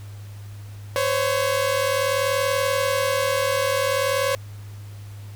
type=tone pair together; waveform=sawtooth; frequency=513.9 / 554.4 Hz; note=C5 / C#5; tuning=-31 / 0 cents; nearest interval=minor second; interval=131 cents; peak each=-20 / -18 dBFS; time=0.96-4.35 s; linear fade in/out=0 ms; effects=added 102 Hz sine -35 dBFS peak until 5.35 s + pink hiss -50 dBFS RMS until 5.35 s